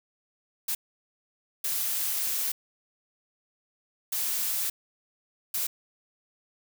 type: noise bursts at uneven times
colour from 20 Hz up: blue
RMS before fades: -29 dBFS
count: 4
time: 0.68-0.75 / 1.64-2.52 / 4.12-4.7 / 5.54-5.67 s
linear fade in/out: 5 ms
effects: none